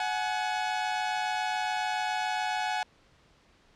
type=tone pair together; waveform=sawtooth; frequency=740 / 847.1 Hz; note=F#5 / G#5; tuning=0 / +34 cents; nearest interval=major second; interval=234 cents; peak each=-27 dBFS; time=0-2.83 s; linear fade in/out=2 ms; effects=pink hiss -62 dBFS RMS until 3.75 s + low-pass 5000 Hz 12 dB/octave